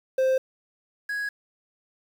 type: tone pair in turn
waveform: triangle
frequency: 523.3 / 1661.4 Hz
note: C5 / G#6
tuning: 0 / 0 cents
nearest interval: octave + minor sixth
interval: 2000 cents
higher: second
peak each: -17 / -25 dBFS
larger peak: first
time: 0.18-0.38 / 1.09-1.29 s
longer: neither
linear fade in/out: 5 ms
effects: 8-bit